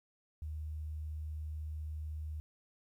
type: tone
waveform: sine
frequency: 77 Hz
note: D#2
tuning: 17 cents flat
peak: -38 dBFS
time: 0.42-2.4 s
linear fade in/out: 0 ms
effects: 12-bit